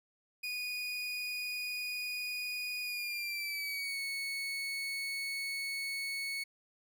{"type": "tone with pitch glide", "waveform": "30% pulse", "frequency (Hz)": [2468, 2211], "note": ["D#7", "C#7"], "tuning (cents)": [-15, -5], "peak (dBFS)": -33, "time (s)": [0.43, 6.44], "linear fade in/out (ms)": 10, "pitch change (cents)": -190, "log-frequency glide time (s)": [2.83, 4], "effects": []}